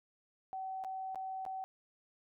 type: tone with dropouts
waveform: sine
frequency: 761 Hz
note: F#5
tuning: 48 cents sharp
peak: -38 dBFS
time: 0.53-1.64 s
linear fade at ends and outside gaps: 0 ms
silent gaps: 0.839-0.847 / 1.147-1.157 / 1.452-1.463 s
effects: none